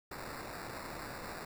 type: noise with sample-and-hold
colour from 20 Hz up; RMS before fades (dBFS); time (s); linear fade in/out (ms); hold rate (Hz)
white; -44; 0.11-1.45; 5; 3150
effects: none